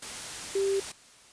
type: tone in noise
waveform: sine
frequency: 392 Hz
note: G4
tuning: in tune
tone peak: -24 dBFS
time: 0.55-0.8 s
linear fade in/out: 5 ms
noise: white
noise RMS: -38 dBFS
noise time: 0.02-0.92 s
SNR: +11 dB
effects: white hiss -55 dBFS RMS until 1.32 s + resampled to 22050 Hz